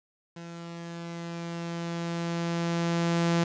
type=tone with level ramp; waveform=sawtooth; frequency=169.4 Hz; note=E3; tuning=48 cents sharp; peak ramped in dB=-36 to -18 dBFS; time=0.36-3.44 s; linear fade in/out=5 ms; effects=resampled to 16000 Hz + 9-bit